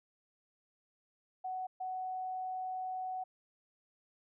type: tone bursts at uneven times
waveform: sine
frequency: 745 Hz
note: F#5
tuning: 12 cents sharp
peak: -36 dBFS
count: 2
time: 1.44-1.67 / 1.8-3.24 s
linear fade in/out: 10 ms
effects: none